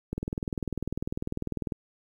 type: click train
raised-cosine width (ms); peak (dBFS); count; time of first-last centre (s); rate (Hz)
3; -17; 33; 0.13-1.722; 20.1
effects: 9-bit